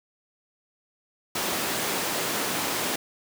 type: high-pass noise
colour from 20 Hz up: pink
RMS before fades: -28 dBFS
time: 1.35-2.96 s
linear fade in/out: 5 ms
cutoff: 250 Hz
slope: 12 dB/octave
effects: none